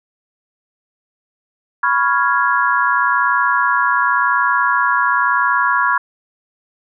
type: chord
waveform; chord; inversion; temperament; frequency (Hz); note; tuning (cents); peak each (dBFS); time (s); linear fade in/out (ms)
sine; C# dominant seventh; third; equal; 987.8 / 1108.7 / 1396.9 / 1661.2; B5 / C#6 / E#6 / G#6; 0 / 0 / 0 / 0; -18; 1.83-5.98; 5
effects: none